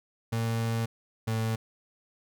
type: tone pair in turn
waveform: 35% pulse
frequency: 114.3 / 111.95 Hz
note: A#2 / A2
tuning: -34 / +30 cents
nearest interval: unison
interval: 36 cents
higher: first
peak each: -25 dBFS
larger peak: neither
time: 0.32-0.86 / 1.27-1.56 s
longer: first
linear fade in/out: 10 ms
effects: none